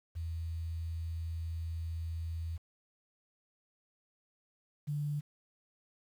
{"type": "tone pair in turn", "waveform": "sine", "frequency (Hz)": [82.41, 146.84], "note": ["E2", "D3"], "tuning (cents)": [0, 0], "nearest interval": "minor seventh", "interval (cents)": 1000, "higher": "second", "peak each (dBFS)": [-35, -32], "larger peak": "second", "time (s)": [[0.15, 2.58], [4.87, 5.21]], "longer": "first", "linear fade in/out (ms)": 20, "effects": ["10-bit"]}